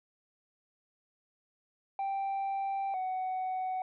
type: tone pair in turn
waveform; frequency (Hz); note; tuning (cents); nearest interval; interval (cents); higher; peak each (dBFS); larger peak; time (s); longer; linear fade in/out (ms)
sine; 784 / 746.6; G5 / F#5; 0 / +15; minor second; 85; first; -28 / -29; first; 1.99-2.94 / 2.94-3.82; first; 2
effects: tanh soft clip ceiling -30 dBFS